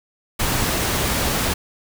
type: noise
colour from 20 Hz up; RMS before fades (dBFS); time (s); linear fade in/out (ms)
pink; -21; 0.39-1.54; 10
effects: none